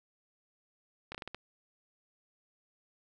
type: slowing click train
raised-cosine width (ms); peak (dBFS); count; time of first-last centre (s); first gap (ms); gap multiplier
0.3; -24; 6; 1.12-1.346; 26; 1.28
effects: none